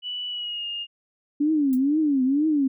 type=tone with pitch glide; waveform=sine; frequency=2960 to 2833 Hz; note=F#7 to F7; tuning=0 to +24 cents; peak=-28 dBFS; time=0.02-0.87 s; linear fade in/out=50 ms; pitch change=-76 cents; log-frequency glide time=0.28-0.66 s
type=tone with vibrato; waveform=sine; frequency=283.8 Hz; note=C#4; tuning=41 cents sharp; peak=-18 dBFS; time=1.4-2.68 s; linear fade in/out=10 ms; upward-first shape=triangle; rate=2.1 Hz; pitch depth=210 cents each way
type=noise with exponential decay; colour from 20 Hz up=violet; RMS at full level=-36 dBFS; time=1.73-1.81 s; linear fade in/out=0 ms; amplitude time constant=16 ms
effects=none